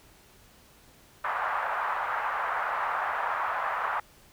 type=band-pass noise; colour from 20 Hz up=white; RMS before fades=-30 dBFS; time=1.24-4 s; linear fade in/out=5 ms; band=750 to 1400 Hz; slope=24 dB/octave; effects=pink hiss -57 dBFS RMS until 4.32 s